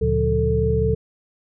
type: tone cluster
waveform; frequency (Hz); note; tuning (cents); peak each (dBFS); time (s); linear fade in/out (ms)
sine; 74.3 / 118.7 / 144.6 / 179.2 / 442; D2 / A#2 / D3 / F3 / A4; +21 / +32 / -27 / +45 / +8; -22 / -24 / -27 / -26 / -20; 0.01-0.95; 10
effects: none